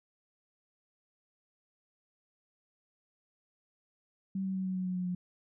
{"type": "tone with pitch steps", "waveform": "sine", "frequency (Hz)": [192.3, 190.42, 188.56, 186.72, 184.89, 183.09, 181.3, 179.53], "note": ["G3", "G3", "F#3", "F#3", "F#3", "F#3", "F#3", "F3"], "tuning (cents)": [-33, -50, 33, 16, -1, -18, -35, 48], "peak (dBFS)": -31, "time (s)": [4.35, 5.15], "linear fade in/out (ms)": 5, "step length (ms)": 100, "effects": []}